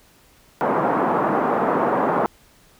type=band-pass noise; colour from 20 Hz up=white; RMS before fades=-20 dBFS; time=0.61-2.26 s; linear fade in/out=0 ms; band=170 to 1100 Hz; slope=24 dB/octave; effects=pink hiss -54 dBFS RMS until 2.79 s